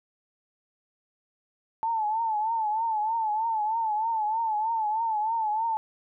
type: tone with vibrato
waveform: sine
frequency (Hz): 880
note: A5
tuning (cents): 0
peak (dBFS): -24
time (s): 1.83-5.77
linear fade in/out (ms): 0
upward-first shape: triangle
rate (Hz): 3.2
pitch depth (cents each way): 98
effects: none